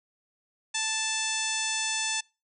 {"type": "harmonic tone", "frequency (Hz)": 880, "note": "A5", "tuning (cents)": 0, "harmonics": [1, 2, 3, 4, 5, 6, 7, 8, 9, 10], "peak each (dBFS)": [-38, -36, -34, -34, -39, -38, -34, -38, -38, -39], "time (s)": [0.74, 2.21], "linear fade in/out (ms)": 10, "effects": ["noise-tail reverb RT60 0.3 s tail -26 dB re dry"]}